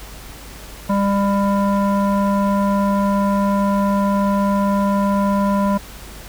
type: tone with low-pass filter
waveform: square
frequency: 199.5 Hz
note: G3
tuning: 31 cents sharp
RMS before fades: -17 dBFS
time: 0.89-5.78 s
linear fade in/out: 10 ms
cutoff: 1000 Hz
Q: 2.7
effects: added 50 Hz sine -37 dBFS peak until 6.28 s + pink hiss -38 dBFS RMS until 6.28 s